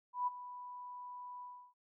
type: tone with ADSR envelope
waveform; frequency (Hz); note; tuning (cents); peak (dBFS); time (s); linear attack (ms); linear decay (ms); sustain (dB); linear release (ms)
sine; 987.8; B5; 0; -30; 0.13-1.74; 140; 21; -15; 320
effects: none